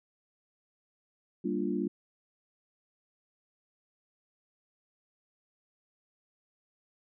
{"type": "chord", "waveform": "sine", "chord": "G minor seventh", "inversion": "none", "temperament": "equal", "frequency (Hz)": [196, 233.1, 293.7, 349.2], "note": ["G3", "Bb3", "D4", "F4"], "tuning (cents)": [0, 0, 0, 0], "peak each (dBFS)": [-34, -35, -34, -34], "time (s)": [1.44, 1.88], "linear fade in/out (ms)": 10, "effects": []}